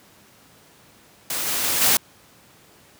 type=noise with level steps; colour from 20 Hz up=white; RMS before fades=-26 / -24 / -22 / -17 dBFS; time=1.3-1.97 s; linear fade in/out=2 ms; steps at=1.46 / 1.63 / 1.81 s; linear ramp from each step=10 ms; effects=pink hiss -52 dBFS RMS until 2.99 s + high-pass 100 Hz 12 dB/octave